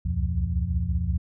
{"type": "tone cluster", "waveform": "sine", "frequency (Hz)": [65.8, 71.4, 86.7, 119.9, 173.1], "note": ["C2", "D2", "F2", "A#2", "F3"], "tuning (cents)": [10, -48, -12, 49, -15], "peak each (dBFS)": [-31, -27, -27, -33, -32], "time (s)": [0.05, 1.18], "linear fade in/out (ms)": 10, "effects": []}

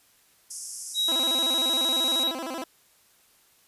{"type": "band-pass noise", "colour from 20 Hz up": "white", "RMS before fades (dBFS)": -38, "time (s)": [0.5, 2.24], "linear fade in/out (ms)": 10, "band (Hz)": [5100, 11000], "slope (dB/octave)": 96}
{"type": "tone", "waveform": "triangle", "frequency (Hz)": 3838, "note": "A#7", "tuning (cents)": 50, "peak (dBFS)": -21, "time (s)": [0.94, 2.33], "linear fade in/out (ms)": 50}
{"type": "tone with vibrato", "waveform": "15% pulse", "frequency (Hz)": 293.7, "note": "D4", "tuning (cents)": 0, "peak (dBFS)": -25, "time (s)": [1.08, 2.64], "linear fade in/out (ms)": 5, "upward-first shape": "square", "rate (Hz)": 13, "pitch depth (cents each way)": 210}
{"effects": ["white hiss -61 dBFS RMS until 3.67 s", "resampled to 32000 Hz"]}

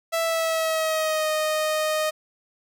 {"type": "tone with pitch glide", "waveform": "sawtooth", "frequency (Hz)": [660, 619.4], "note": ["E5", "D#5"], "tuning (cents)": [2, -8], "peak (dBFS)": -18, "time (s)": [0.12, 2.11], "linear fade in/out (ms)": 20, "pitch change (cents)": -110, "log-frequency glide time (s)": [0.23, 1.3], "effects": []}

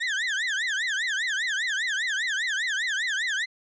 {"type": "tone with vibrato", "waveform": "35% pulse", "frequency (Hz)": 1760, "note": "A6", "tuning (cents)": 0, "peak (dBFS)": -23, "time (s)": [0, 3.46], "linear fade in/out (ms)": 20, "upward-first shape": "triangle", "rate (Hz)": 5, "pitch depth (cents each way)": 280, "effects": ["resampled to 16000 Hz"]}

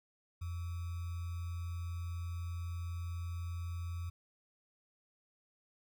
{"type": "tone with sample-and-hold", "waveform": "sine", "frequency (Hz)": 86, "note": "F2", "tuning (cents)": -26, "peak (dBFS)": -37, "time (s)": [0.41, 4.1], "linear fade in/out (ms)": 10, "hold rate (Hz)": 1225, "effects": []}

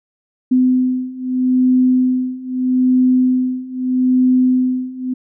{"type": "beating tone pair", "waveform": "sine", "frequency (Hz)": [254.1, 254.89], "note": ["B3", "C4"], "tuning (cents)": [49, -45], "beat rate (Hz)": 0.79, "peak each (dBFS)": [-16, -14], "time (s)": [0.51, 5.14], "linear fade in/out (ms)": 10, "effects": []}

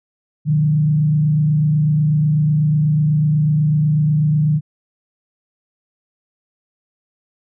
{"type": "tone with frequency modulation", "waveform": "sine", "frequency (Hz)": 151.6, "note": "D#3", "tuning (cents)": -45, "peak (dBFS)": -12, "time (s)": [0.45, 4.61], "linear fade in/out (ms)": 50, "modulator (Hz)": 28.1, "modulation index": 0.46, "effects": []}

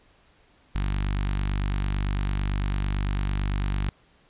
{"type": "tone with notch filter", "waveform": "sawtooth", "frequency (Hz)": 48.95, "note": "G1", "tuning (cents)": -2, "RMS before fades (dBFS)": -26, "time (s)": [0.75, 3.89], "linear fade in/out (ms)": 0, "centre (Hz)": 500, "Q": 0.62, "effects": ["pink hiss -60 dBFS RMS until 4.29 s", "resampled to 8000 Hz"]}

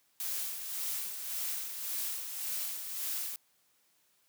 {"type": "noise with tremolo", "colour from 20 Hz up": "blue", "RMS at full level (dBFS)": -35, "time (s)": [0.2, 3.36], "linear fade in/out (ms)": 0, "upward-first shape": "sine", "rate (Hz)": 1.8, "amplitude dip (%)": 50, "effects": ["white hiss -71 dBFS RMS until 4.28 s", "high-pass 100 Hz 12 dB/octave"]}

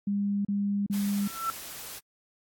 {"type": "tone bursts", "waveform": "sine", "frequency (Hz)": 201.7, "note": "G3", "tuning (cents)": 50, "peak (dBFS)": -25, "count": 3, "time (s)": [0.07, 1.278], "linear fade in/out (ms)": 5, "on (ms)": 380, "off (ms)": 34}
{"type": "noise", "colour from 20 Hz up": "white", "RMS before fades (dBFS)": -41, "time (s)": [0.92, 2], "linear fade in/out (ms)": 20}
{"type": "tone with exponential growth", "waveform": "sine", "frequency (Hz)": 1339, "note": "E6", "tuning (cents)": 27, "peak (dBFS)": -24, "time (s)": [1.13, 1.5], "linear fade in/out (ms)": 0, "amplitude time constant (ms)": 80}
{"effects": ["AAC 64 kbps"]}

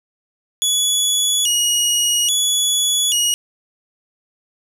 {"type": "tone with vibrato", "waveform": "20% pulse", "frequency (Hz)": 3136, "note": "G7", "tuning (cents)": 0, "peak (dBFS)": -9, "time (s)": [0.62, 3.34], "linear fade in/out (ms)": 0, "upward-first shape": "square", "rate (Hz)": 0.6, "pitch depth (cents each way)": 140, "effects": []}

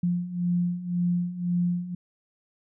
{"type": "beating tone pair", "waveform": "sine", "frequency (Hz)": [174.61, 176.51], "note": ["F3", "F3"], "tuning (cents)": [0, 19], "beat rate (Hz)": 1.9, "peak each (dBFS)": [-29, -25], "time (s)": [0.03, 1.95], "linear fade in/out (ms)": 5, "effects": []}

